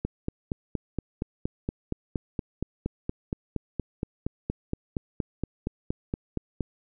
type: click train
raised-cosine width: 3 ms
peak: -15 dBFS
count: 29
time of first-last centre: 0.05-6.607 s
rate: 4.27 Hz
effects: none